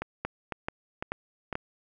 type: two click trains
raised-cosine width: 0.5 ms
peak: -17 / -15 dBFS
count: 4 / 4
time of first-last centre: 0.02-1.528 / 0.25-1.554 s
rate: 1.99 / 2.3 Hz
effects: none